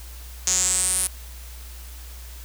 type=tone with band-pass filter sweep; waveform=sawtooth; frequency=184.6 Hz; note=F#3; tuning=4 cents flat; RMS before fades=-22 dBFS; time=0.47-1.07 s; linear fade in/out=2 ms; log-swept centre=6600 to 10000 Hz; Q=7.4; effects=added 60 Hz sine -37 dBFS peak until 2.44 s + white hiss -45 dBFS RMS until 2.44 s